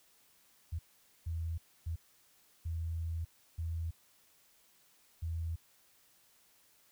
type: tone bursts at uneven times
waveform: sine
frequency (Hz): 82.41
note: E2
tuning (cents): 0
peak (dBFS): -34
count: 6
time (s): 0.72-0.79 / 1.26-1.58 / 1.86-1.96 / 2.65-3.25 / 3.58-3.91 / 5.22-5.56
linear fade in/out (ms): 10
effects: white hiss -67 dBFS RMS until 6.91 s